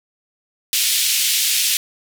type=band-pass noise; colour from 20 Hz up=pink; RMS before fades=-18 dBFS; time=0.73-1.77 s; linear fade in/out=0 ms; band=2700 to 16000 Hz; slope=24 dB/octave; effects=none